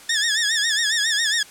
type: tone with vibrato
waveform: 15% pulse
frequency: 1760 Hz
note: A6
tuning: in tune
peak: -12 dBFS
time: 0.09-1.43 s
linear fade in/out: 5 ms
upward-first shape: sine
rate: 7.3 Hz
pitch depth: 110 cents each way
effects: white hiss -44 dBFS RMS until 1.5 s + low-pass 10000 Hz 12 dB/octave